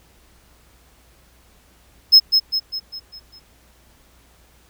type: tone with echo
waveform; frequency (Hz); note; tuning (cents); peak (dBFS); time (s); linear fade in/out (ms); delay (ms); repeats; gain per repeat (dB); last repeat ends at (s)
triangle; 5170; E8; -34; -4; 2.12-2.2; 20; 200; 6; -6; 3.4
effects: added 60 Hz sine -55 dBFS peak until 4.69 s + pink hiss -55 dBFS RMS until 4.69 s